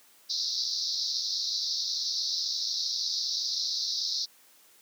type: band-pass noise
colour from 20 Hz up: pink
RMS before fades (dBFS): -31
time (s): 0.29-4.26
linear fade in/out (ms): 20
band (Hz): 3900 to 5700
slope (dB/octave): 96
effects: white hiss -59 dBFS RMS until 4.81 s + high-pass 200 Hz 12 dB/octave